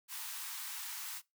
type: high-pass noise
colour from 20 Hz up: white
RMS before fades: -43 dBFS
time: 0.08-1.22 s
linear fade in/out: 50 ms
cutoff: 810 Hz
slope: 96 dB/octave
effects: noise-tail reverb RT60 0.2 s tail -21 dB re dry